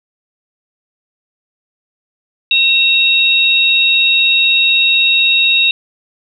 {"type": "tone pair together", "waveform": "sine", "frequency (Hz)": [2708, 3772], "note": ["E7", "A#7"], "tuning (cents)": [46, 20], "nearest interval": "tritone", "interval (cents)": 574, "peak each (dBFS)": -11, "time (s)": [2.51, 5.71], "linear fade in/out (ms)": 2, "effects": []}